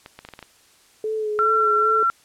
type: clicks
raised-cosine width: 0.3 ms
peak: -22 dBFS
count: 7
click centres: 0.061 / 0.19 / 0.25 / 0.288 / 0.337 / 0.391 / 0.427 s
type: tone with vibrato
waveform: sine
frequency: 429.6 Hz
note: A4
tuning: 41 cents flat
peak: -22 dBFS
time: 1.04-2.03 s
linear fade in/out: 2 ms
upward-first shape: sine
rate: 2.5 Hz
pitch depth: 32 cents each way
type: tone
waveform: sine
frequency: 1357 Hz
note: E6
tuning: 50 cents sharp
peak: -16 dBFS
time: 1.39-2.1 s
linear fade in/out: 0 ms
effects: white hiss -55 dBFS RMS until 2.24 s + low-pass 10000 Hz 12 dB/octave